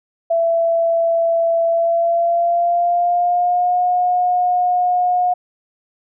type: tone with pitch glide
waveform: sine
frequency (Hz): 668 to 720.1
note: E5 to F#5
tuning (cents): +23 to -47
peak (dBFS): -13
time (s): 0.3-5.34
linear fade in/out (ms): 10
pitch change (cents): +130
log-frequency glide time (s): 1.66-3.81
effects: none